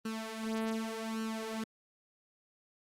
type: tone with flanger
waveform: sawtooth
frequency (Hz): 222.2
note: A3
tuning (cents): +17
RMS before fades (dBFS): -37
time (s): 0.05-1.64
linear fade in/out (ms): 5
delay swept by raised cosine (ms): 0.69 to 4.59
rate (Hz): 0.86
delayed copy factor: +0.75
effects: low-pass 12000 Hz 12 dB/octave + Opus 24 kbps